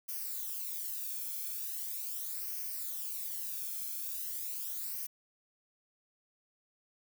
violet noise with flanger, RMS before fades -39 dBFS, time 0.08-5.07 s, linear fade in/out 10 ms, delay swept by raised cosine 0.26 to 1.06 ms, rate 0.4 Hz, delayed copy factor -0.7, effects none

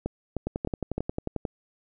two click trains, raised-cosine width 2 ms, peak -15 / -15 dBFS, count 4 / 12, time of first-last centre 0.06-0.98 / 0.47-1.452 s, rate 3.26 / 11.2 Hz, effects none

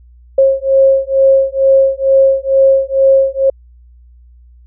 sine beating tone pair, 538 / 540.2 Hz, C5 / C#5, +48 / -45 cents, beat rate 2.2 Hz, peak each -10 dBFS, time 0.38-3.5 s, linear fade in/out 5 ms, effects added 60 Hz sine -39 dBFS peak until 4.66 s

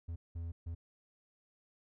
triangle tone bursts at uneven times, 83.8 Hz, E2, 29 cents sharp, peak -36 dBFS, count 3, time 0.08-0.16 / 0.35-0.52 / 0.66-0.75 s, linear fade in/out 10 ms, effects none

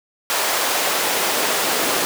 pink noise with high-pass filter sweep, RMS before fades -20 dBFS, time 0.3-2.05 s, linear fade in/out 0 ms, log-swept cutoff 650 to 370 Hz, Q 0.92, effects none

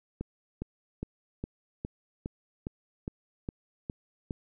click train, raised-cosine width 3 ms, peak -21 dBFS, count 11, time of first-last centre 0.21-4.308 s, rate 2.44 Hz, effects none

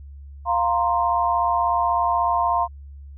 sine chord, F suspended fourth, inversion none, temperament just, 698.5 / 931.3 / 1047.7 Hz, F5 / Bb5 / C6, 0 / -2 / +2 cents, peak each -22 dBFS, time 0.45-2.68 s, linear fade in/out 50 ms, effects added 70 Hz sine -37 dBFS peak until 3.17 s

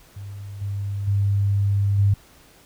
sine tone with level steps, 100 Hz, G2, 35 cents sharp, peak -32 / -24 / -17 / -14 dBFS, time 0.16-2.14 s, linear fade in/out 5 ms, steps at 0.61 / 1.07 / 1.98 s, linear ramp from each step 10 ms, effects pink hiss -52 dBFS RMS until 2.65 s

